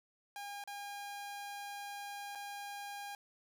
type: tone with dropouts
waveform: sawtooth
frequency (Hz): 810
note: G#5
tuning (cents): -43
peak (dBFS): -39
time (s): 0.36-3.15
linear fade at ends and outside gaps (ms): 1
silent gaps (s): 0.639-0.675 / 2.351-2.355
effects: none